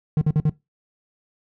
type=tone bursts; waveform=triangle; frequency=152.3 Hz; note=D#3; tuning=37 cents flat; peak=-13 dBFS; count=4; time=0.17-0.496 s; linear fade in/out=2 ms; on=44 ms; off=50 ms; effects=noise-tail reverb RT60 0.2 s tail -20 dB re dry